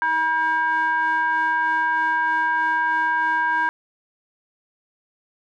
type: ring-modulated tone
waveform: triangle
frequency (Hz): 319.6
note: D#4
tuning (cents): +47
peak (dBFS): -13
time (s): 0.02-3.69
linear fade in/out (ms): 0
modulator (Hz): 1280
effects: none